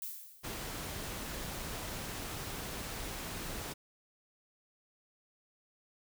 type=noise with exponential decay; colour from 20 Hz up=violet; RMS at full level=-39 dBFS; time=0.02-0.76 s; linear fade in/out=1 ms; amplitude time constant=160 ms
type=noise; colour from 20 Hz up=pink; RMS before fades=-41 dBFS; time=0.43-3.74 s; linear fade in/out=20 ms
effects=none